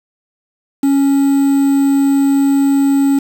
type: tone with quantisation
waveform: triangle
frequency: 277.2 Hz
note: C#4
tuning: in tune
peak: -7 dBFS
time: 0.83-3.19 s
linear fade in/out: 5 ms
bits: 5
effects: none